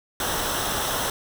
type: noise with comb filter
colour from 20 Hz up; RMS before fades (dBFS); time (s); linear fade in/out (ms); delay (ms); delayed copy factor
pink; -26; 0.2-1.1; 2; 0.43; -0.6
effects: none